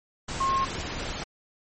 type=tone in noise; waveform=sine; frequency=1074 Hz; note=C6; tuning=45 cents sharp; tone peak=-22 dBFS; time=0.4-0.65 s; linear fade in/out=10 ms; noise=pink; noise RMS=-33 dBFS; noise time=0.28-1.24 s; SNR=+8 dB; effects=MP3 32 kbps